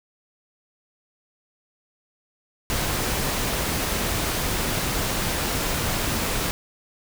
pink noise, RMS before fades -25 dBFS, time 2.7-6.51 s, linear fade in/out 0 ms, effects none

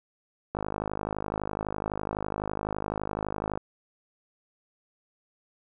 click train, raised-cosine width 1 ms, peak -16 dBFS, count 158, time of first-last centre 0.55-3.575 s, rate 51.9 Hz, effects none

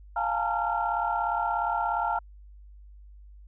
sine tone cluster, 699 / 822 / 885 / 922 / 1376 Hz, F5 / G#5 / A5 / A#5 / F6, +1 / -18 / +10 / -19 / -26 cents, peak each -31 dBFS, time 0.16-2.19 s, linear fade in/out 5 ms, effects tanh soft clip ceiling -13 dBFS + added 50 Hz sine -46 dBFS peak until 3.47 s

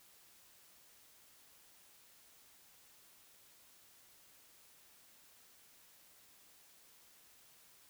silence, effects white hiss -64 dBFS RMS until 7.89 s

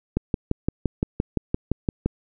click train, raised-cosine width 3 ms, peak -8 dBFS, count 12, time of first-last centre 0.17-2.06 s, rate 5.82 Hz, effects none

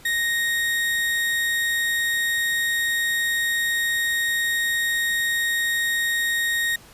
35% pulse tone, 1864.7 Hz, A#6, in tune, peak -19 dBFS, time 0.05-6.76 s, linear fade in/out 5 ms, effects pink hiss -48 dBFS RMS until 6.93 s + resampled to 32000 Hz

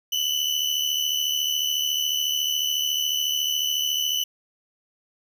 35% pulse tone pair together, 2960 / 3034 Hz, F#7 / F#7, 0 / +43 cents, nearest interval unison, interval 43 cents, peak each -23 / -24 dBFS, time 0.12-4.24 s, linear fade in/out 5 ms, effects none

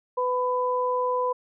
sine tone pair together, 500 / 1000 Hz, B4 / B5, +21 / +21 cents, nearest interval octave, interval 1200 cents, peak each -25 dBFS, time 0.17-1.33 s, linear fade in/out 10 ms, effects none

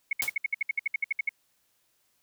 sine tone bursts, 2196 Hz, C#7, 17 cents flat, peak -23 dBFS, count 15, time 0.11-1.292 s, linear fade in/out 5 ms, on 20 ms, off 63 ms
white noise with exponential decay, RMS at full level -26 dBFS, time 0.22-0.35 s, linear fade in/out 0 ms, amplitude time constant 27 ms
effects white hiss -71 dBFS RMS until 2.22 s

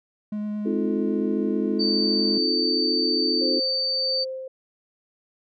triangle tone with vibrato, 210 Hz, G#3, 19 cents sharp, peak -24 dBFS, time 0.32-2.38 s, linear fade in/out 5 ms, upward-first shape sine, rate 9 Hz, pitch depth 9 cents each way
sine chord, F dominant seventh, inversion second, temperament just, 261.9 / 314.3 / 349.2 / 436.5 Hz, C4 / Eb4 / F4 / A4, +2 / +18 / 0 / -14 cents, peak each -28 / -28 / -28 / -29 dBFS, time 0.65-3.6 s, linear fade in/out 10 ms
sine tone, 4586 Hz, D8, 42 cents flat, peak -22 dBFS, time 1.79-4.25 s, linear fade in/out 20 ms
sine tone with tremolo, 523.3 Hz, C5, in tune, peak -27 dBFS, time 3.41-4.48 s, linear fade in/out 5 ms, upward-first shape sine, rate 1.6 Hz, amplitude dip 50%
effects none

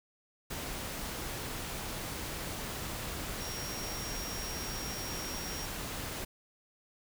sine tone in noise, 5600 Hz, F8, 4 cents sharp, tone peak -42 dBFS, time 3.4-5.66 s, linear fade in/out 10 ms, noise pink, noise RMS -39 dBFS, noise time 0.5-6.25 s, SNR -6 dB, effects none

